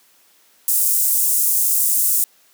pink high-pass noise, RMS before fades -17 dBFS, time 0.68-2.24 s, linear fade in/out 0 ms, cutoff 8400 Hz, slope 24 dB/octave, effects white hiss -55 dBFS RMS until 2.53 s + high-pass 200 Hz 12 dB/octave

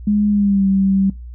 sine tone with pitch glide, 207.7 to 193.79 Hz, G#3 to G3, 0 to -20 cents, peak -12 dBFS, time 0.07-1.1 s, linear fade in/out 5 ms, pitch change -120 cents, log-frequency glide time 0.29-0.66 s, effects noise-tail reverb RT60 0.2 s tail -22 dB re dry + added 60 Hz sine -30 dBFS peak until 1.34 s

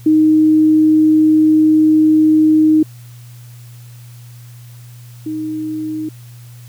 sine tone pair in turn, 311.1 / 311.1 Hz, D#4 / D#4, 0 / 0 cents, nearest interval unison, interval 0 cents, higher neither, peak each -7 / -19 dBFS, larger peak first, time 0.06-2.83 / 5.26-6.09 s, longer first, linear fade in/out 5 ms, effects added 120 Hz sine -34 dBFS peak until 6.68 s + white hiss -47 dBFS RMS until 6.68 s

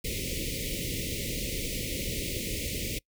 pink band-stop noise, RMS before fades -33 dBFS, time 0.04-2.99 s, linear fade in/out 10 ms, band 570 to 2000 Hz, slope 96 dB/octave, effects noise-tail reverb RT60 0.1 s tail -24 dB re dry

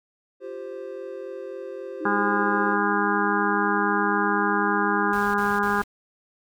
triangle chord, F suspended second, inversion none, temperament just, 349.2 / 392.9 / 523.8 Hz, F4 / G4 / C5, 0 / +4 / +2 cents, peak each -38 / -34 / -34 dBFS, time 0.4-2.78 s, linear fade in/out 50 ms
sine tone, 315.8 Hz, D#4, 26 cents sharp, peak -29 dBFS, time 2-5.13 s, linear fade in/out 20 ms
harmonic tone, 203.8 Hz, G#3, 32 cents flat, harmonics 1 / 2 / 4 / 5 / 6 / 7 / 8, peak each -28 / -28 / -28 / -28 / -28 / -28 / -28 dBFS, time 2.05-5.82 s, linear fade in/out 5 ms
pink noise bursts, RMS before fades -41 dBFS, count 3, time 5.13-5.838 s, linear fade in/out 2 ms, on 210 ms, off 39 ms
effects none

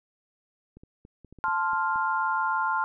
clicks, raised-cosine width 3 ms, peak -35 dBFS, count 9, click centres 0.77 / 0.835 / 1.051 / 1.247 / 1.326 / 1.387 / 1.483 / 1.733 / 1.959 s
sine chord, F major, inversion first, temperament equal, 880 / 1046.5 / 1396.9 Hz, A5 / C6 / F6, 0 / 0 / 0 cents, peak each -28 dBFS, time 1.44-2.84 s, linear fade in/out 0 ms
effects none

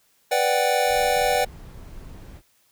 square chord, G major seventh, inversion first, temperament equal, 493.9 / 587.3 / 740 / 784 Hz, B4 / D5 / F#5 / G5, 0 / 0 / 0 / 0 cents, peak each -25 dBFS, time 0.31-1.45 s, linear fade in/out 10 ms
brown noise, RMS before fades -40 dBFS, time 0.86-2.42 s, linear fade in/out 50 ms
effects white hiss -63 dBFS RMS until 2.71 s

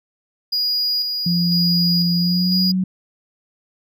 triangle tone with tremolo, 4890 Hz, D#8, 31 cents flat, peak -16 dBFS, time 0.52-2.72 s, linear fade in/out 10 ms, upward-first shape square, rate 1 Hz, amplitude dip 35%
sine tone with pitch glide, 174.61 to 186.06 Hz, F3 to F#3, 0 to +10 cents, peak -16 dBFS, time 1.26-2.84 s, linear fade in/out 5 ms, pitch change +110 cents, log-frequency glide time 2.17-2.59 s
effects none

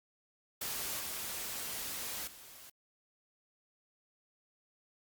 white noise with level steps, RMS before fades -38 / -40 / -53 dBFS, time 0.61-2.7 s, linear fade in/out 5 ms, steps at 0.99 / 2.27 s, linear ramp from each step 2 ms, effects Opus 48 kbps

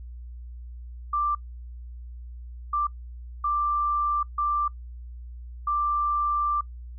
sine tone bursts at uneven times, 1179 Hz, D6, 6 cents sharp, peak -22 dBFS, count 5, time 1.13-1.35 / 2.73-2.87 / 3.44-4.23 / 4.38-4.68 / 5.67-6.61 s, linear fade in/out 5 ms, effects noise-tail reverb RT60 0.1 s tail -22 dB re dry + added 60 Hz sine -37 dBFS peak until 6.98 s

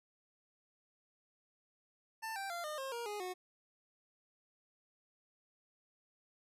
25% pulse tone with pitch steps, 890 / 783.8 / 690.3 / 607.9 / 535.3 / 471.5 / 415.2 / 365.7 Hz, A5 / G5 / F5 / D#5 / C5 / A#4 / G#4 / F#4, +20 / 0 / -20 / -40 / +39 / +20 / 0 / -20 cents, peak -36 dBFS, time 2.22-3.34 s, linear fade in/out 20 ms, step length 140 ms, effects resampled to 32000 Hz

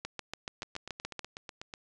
two click trains, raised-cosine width 0.2 ms, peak -24 / -19 dBFS, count 10 / 9, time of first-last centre 0.63-1.738 / 0.05-1.193 s, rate 8.12 / 7 Hz, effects resampled to 22050 Hz

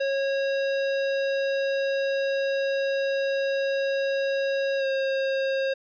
square tone with pitch glide, 547 to 537.6 Hz, C#5 to C5, -23 to +47 cents, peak -24 dBFS, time 0-5.74 s, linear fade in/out 10 ms, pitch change -30 cents, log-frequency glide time 4.78-4.85 s, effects resampled to 11025 Hz

